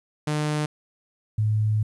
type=tone pair in turn; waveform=sawtooth / sine; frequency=150.8 / 107.44 Hz; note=D3 / A2; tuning=+46 / -41 cents; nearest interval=tritone; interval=587 cents; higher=first; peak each=-19 dBFS; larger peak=neither; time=0.27-0.66 / 1.38-1.83 s; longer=second; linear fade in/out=5 ms; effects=resampled to 24000 Hz + 10-bit